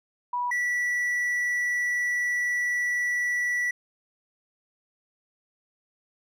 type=tone pair in turn; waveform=sine / triangle; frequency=977 / 1954 Hz; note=B5 / B6; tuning=-19 / -19 cents; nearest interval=octave; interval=1200 cents; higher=second; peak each=-25 / -22 dBFS; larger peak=second; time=0.33-0.51 / 0.51-3.71 s; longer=second; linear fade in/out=5 ms; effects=none